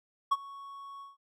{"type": "tone with ADSR envelope", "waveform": "triangle", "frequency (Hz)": 1110, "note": "C#6", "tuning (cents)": 2, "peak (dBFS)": -19, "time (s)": [0.31, 1.17], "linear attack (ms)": 12, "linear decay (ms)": 37, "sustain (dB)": -22, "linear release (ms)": 160, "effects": []}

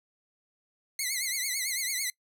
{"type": "tone with vibrato", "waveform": "10% pulse", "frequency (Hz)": 2093, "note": "C7", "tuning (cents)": 0, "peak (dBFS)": -20, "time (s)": [0.99, 2.1], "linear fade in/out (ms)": 2, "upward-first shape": "triangle", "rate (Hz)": 9, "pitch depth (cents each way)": 130, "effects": ["noise-tail reverb RT60 0.1 s tail -23 dB re dry"]}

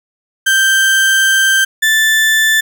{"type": "tone pair in turn", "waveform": "35% pulse", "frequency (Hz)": [1568, 1760], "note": ["G6", "A6"], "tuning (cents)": [0, 0], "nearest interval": "major second", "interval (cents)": 200, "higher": "second", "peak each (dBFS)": -7, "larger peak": "neither", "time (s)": [[0.46, 1.65], [1.82, 2.61]], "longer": "first", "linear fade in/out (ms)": 10, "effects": []}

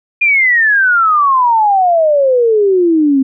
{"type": "exponential sweep", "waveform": "sine", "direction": "down", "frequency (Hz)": [2447, 261.6], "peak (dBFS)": -7, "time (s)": [0.21, 3.23], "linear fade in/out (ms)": 10, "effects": []}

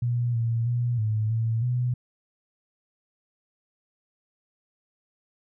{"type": "tone with pitch steps", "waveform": "sine", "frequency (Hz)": [120.4, 115.6, 120.7, 108.4, 113.3, 123.6], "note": ["B2", "A#2", "B2", "A2", "A#2", "B2"], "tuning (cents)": [-44, -14, -39, -25, -49, 2], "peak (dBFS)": -22, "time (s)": [0.02, 1.94], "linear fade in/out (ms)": 5, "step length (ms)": 320, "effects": []}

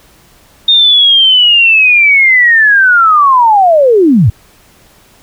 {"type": "linear sweep", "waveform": "sine", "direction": "down", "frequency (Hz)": [3686, 84.1], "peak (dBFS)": -3, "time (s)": [0.68, 4.3], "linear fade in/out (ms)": 5, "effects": ["pink hiss -44 dBFS RMS until 5.22 s"]}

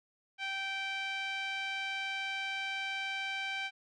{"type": "tone with low-pass filter", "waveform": "5% pulse", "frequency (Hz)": 779, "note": "G5", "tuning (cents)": -11, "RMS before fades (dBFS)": -37, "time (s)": [0.38, 3.71], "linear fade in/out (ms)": 50, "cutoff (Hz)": 2500, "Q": 1.9, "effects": []}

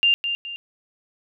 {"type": "tone with echo", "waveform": "sine", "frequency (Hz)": 2794, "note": "F7", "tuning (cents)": 0, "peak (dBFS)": -14, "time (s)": [0.03, 0.14], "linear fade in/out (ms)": 0, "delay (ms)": 210, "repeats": 2, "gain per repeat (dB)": -8, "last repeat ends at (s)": 0.56, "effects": []}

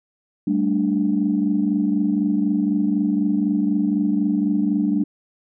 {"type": "chord", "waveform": "sine", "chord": "G suspended second", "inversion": "none", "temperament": "equal", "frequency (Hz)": [196, 220, 293.7], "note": ["G3", "A3", "D4"], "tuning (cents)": [0, 0, 0], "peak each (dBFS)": [-21, -22, -20], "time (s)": [0.47, 5.04], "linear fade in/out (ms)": 5, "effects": ["tanh soft clip ceiling -8 dBFS"]}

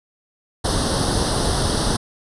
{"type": "noise with comb filter", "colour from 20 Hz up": "pink", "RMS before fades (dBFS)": -20, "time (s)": [0.64, 1.97], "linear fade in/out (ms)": 10, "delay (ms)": 0.21, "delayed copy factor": 0.85, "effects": ["resampled to 24000 Hz"]}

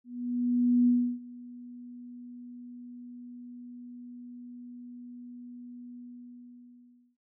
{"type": "tone with ADSR envelope", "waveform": "sine", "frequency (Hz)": 244.1, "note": "B3", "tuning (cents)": -20, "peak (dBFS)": -19, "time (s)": [0.04, 7.17], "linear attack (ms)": 830, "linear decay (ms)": 320, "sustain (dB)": -23, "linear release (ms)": 1200, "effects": []}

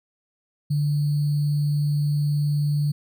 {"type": "tone with sample-and-hold", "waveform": "sine", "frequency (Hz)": 146.83, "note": "D3", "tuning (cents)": 0, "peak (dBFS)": -19, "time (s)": [0.7, 2.92], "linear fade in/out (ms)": 10, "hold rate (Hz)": 4410, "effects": []}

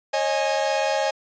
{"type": "chord", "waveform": "45% pulse", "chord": "C# suspended second", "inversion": "none", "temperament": "equal with one note detuned", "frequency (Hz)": [545.5, 622.3, 830.6], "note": ["C#5", "D#5", "G#5"], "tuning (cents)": [-28, 0, 0], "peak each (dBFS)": -25, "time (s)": [0.13, 1.11], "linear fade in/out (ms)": 10, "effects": ["resampled to 16000 Hz"]}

